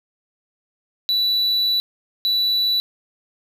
triangle tone bursts at uneven times, 3953 Hz, B7, 1 cent sharp, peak -15 dBFS, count 2, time 1.09-1.8 / 2.25-2.8 s, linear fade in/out 0 ms, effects none

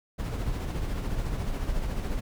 brown noise with tremolo, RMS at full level -28 dBFS, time 0.18-2.21 s, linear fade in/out 20 ms, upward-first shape sine, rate 14 Hz, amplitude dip 40%, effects none

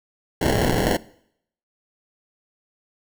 violet noise with sample-and-hold, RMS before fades -20 dBFS, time 0.41-0.97 s, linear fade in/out 5 ms, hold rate 1225 Hz, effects noise-tail reverb RT60 0.7 s tail -21 dB re dry

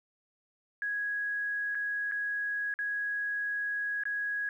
sine tone with dropouts, 1661.2 Hz, G#6, in tune, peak -30 dBFS, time 0.82-4.49 s, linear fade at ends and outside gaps 1 ms, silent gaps 1.748-1.752 / 2.114-2.12 / 2.74-2.789 / 4.036-4.054 s, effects 11-bit

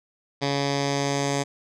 10% pulse tone with low-pass filter sweep, 140.5 Hz, C#3, 24 cents sharp, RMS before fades -25 dBFS, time 0.41-1.44 s, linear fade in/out 20 ms, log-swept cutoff 4700 to 7100 Hz, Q 2.5, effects none

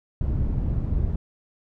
white low-pass noise, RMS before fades -24 dBFS, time 0.21-1.16 s, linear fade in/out 2 ms, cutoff 100 Hz, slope 12 dB/octave, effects none

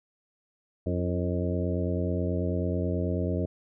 harmonic tone with a mistuned harmonic, 89.2 Hz, F2, 37 cents sharp, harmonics 1 / 2 / 3 / 4 / 5 / 6 / 7, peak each -29 / -32 / -34 / -35 / -36 / -37 / -37 dBFS, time 0.86-3.46 s, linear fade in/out 5 ms, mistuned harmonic 4, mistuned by -55 cents, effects none

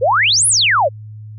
sine exponential two-way sweep, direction up then down, 450 to 11080 to 495.8 Hz, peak -10 dBFS, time 0.01-0.89 s, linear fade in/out 20 ms, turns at 0.47 s, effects added 107 Hz sine -30 dBFS peak until 1.38 s

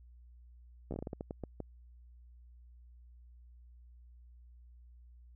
slowing click train, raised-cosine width 2 ms, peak -26 dBFS, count 12, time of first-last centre 0.91-1.603 s, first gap 13 ms, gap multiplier 1.29, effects added 60 Hz sine -54 dBFS peak until 5.35 s

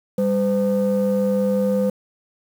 triangle ring-modulated tone, 155.56 Hz, D#3, in tune, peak -10 dBFS, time 0.18-1.9 s, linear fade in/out 5 ms, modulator 354 Hz, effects tanh soft clip ceiling -12 dBFS + 7-bit

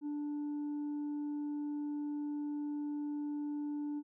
triangle tone with tanh clipping, 293.7 Hz, D4, in tune, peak -36 dBFS, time 0.01-4.03 s, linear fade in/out 50 ms, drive 7 dB, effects none

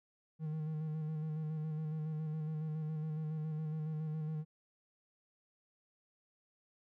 triangle tone with vibrato, 155.56 Hz, D#3, in tune, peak -34 dBFS, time 0.39-4.45 s, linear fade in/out 50 ms, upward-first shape square, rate 7.2 Hz, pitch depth 26 cents each way, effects none

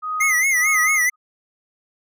sine tone with tremolo, 1250 Hz, D#6, 8 cents sharp, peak -21 dBFS, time 0.02-1.16 s, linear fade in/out 20 ms, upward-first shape sine, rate 1.6 Hz, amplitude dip 100%
square tone with vibrato, 2060 Hz, C7, 28 cents flat, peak -16 dBFS, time 0.2-1.1 s, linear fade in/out 10 ms, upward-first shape sine, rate 4.5 Hz, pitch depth 110 cents each way
effects none

